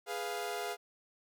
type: chord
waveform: sawtooth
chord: F diminished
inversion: first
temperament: equal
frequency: 415.3 / 493.9 / 698.5 Hz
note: Ab4 / Cb5 / F5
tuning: 0 / 0 / 0 cents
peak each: -36 / -39 / -35 dBFS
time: 0.06-0.77 s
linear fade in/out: 50 ms
effects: none